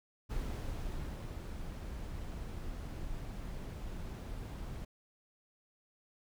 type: noise with ADSR envelope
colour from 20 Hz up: brown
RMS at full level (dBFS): -37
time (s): 0.29-4.85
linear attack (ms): 25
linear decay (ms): 1000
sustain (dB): -5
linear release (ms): 7
effects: none